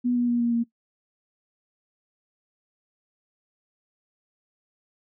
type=tone with pitch steps; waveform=sine; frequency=245.2 / 242.2 / 239.3 / 236.4 / 233.6 Hz; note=B3 / B3 / A#3 / A#3 / A#3; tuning=-12 / -34 / +46 / +24 / +4 cents; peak=-20 dBFS; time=0.04-0.64 s; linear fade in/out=20 ms; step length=120 ms; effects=noise-tail reverb RT60 0.1 s tail -18 dB re dry